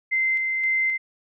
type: tone with tremolo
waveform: sine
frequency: 2076 Hz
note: C7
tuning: 14 cents flat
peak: -19 dBFS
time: 0.11-0.98 s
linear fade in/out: 20 ms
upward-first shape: square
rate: 1.9 Hz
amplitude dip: 30%
effects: none